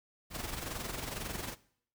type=noise with amplitude modulation; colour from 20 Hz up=pink; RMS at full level=-37 dBFS; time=0.3-1.56 s; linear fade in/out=50 ms; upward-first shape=sine; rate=22.1 Hz; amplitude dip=60%; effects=noise-tail reverb RT60 0.6 s tail -19 dB re dry